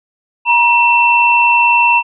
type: tone pair together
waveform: sine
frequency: 951 / 2690 Hz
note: A#5 / E7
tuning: +34 / +34 cents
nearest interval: octave + tritone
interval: 1800 cents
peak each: -10 dBFS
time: 0.45-2.03 s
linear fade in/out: 50 ms
effects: none